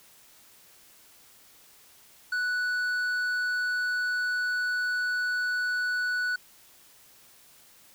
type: tone with tanh clipping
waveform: triangle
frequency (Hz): 1480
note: F#6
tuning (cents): 0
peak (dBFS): -27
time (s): 2.32-6.36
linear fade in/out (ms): 5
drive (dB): 11
effects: white hiss -56 dBFS RMS until 7.94 s